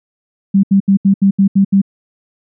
sine tone bursts, 196 Hz, G3, in tune, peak -6 dBFS, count 8, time 0.54-1.817 s, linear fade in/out 10 ms, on 94 ms, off 75 ms, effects none

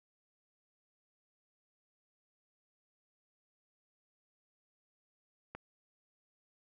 click, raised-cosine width 0.5 ms, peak -28 dBFS, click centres 5.55 s, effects none

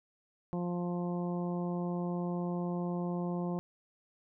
harmonic tone, 175.8 Hz, F3, 12 cents sharp, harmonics 1 / 2 / 3 / 4 / 5 / 6, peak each -33 / -39 / -43 / -45 / -47 / -49 dBFS, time 0.53-3.59 s, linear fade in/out 0 ms, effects none

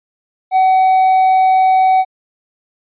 triangle tone, 754 Hz, F#5, 32 cents sharp, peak -6 dBFS, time 0.51-2.05 s, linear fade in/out 50 ms, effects resampled to 8000 Hz

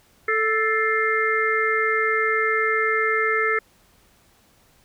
harmonic tone with a mistuned harmonic, 440 Hz, A4, in tune, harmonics 1 / 3 / 4 / 5, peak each -24 / -24 / -24 / -24 dBFS, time 0.28-3.59 s, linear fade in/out 5 ms, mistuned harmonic 5, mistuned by -74 cents, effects pink hiss -58 dBFS RMS until 4.84 s

